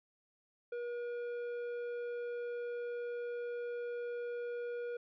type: tone with tanh clipping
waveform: sine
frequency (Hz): 479.7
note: A#4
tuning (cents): +50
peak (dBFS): -39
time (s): 0.72-4.97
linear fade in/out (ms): 5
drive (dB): 9
effects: none